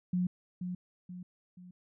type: tone with echo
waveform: sine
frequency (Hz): 180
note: F#3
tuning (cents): -47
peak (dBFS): -27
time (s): 0.13-0.27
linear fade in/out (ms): 5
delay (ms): 480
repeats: 3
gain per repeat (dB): -7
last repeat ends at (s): 1.71
effects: none